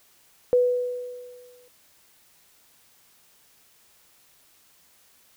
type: tone with exponential decay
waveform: sine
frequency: 493.9 Hz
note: B4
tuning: in tune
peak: -14 dBFS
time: 0.53-1.68 s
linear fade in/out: 0 ms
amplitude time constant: 250 ms
effects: white hiss -59 dBFS RMS until 5.36 s